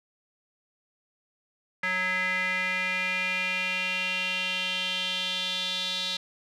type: tone with band-pass filter sweep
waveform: square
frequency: 184.4 Hz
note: F#3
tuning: 6 cents flat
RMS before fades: -29 dBFS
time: 1.83-6.17 s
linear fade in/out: 5 ms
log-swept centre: 1900 to 3800 Hz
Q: 5.2
effects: none